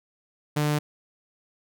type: tone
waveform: sawtooth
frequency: 149.1 Hz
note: D3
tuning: 27 cents sharp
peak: -18 dBFS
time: 0.56-0.79 s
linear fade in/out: 10 ms
effects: none